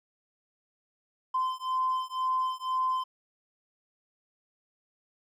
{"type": "beating tone pair", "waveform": "triangle", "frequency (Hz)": [1031, 1033], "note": ["C6", "C6"], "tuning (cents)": [-26, -22], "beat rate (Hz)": 2, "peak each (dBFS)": -27, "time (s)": [1.34, 3.04], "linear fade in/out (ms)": 10, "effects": ["tanh soft clip ceiling -22 dBFS"]}